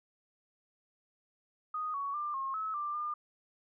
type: tone with pitch steps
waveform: sine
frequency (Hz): 1242 / 1119 / 1191 / 1077 / 1293 / 1184 / 1205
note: D#6 / C#6 / D6 / C6 / E6 / D6 / D6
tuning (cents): -3 / +16 / +24 / +50 / -34 / +14 / +44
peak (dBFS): -33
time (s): 1.74-3.14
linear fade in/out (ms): 5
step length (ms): 200
effects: none